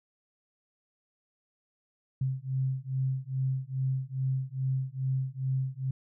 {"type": "beating tone pair", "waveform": "sine", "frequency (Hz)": [130.9, 133.3], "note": ["C3", "C3"], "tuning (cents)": [1, 33], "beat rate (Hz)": 2.4, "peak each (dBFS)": -31, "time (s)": [2.21, 5.91], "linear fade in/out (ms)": 5, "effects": []}